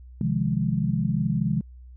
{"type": "chord", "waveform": "sine", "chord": "F minor seventh", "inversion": "second", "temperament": "equal", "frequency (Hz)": [130.81, 155.56, 174.61, 207.7], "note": ["C3", "Eb3", "F3", "Ab3"], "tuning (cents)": [0, 0, 0, 0], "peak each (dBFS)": -27, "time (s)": [0.21, 1.61], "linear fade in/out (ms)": 2, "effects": ["added 62 Hz sine -42 dBFS peak until 1.96 s"]}